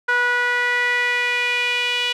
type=tone with band-pass filter sweep; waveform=sawtooth; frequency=488.3 Hz; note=B4; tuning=20 cents flat; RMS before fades=-20 dBFS; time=0.08-2.13 s; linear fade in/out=10 ms; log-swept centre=1500 to 2900 Hz; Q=4.1; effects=none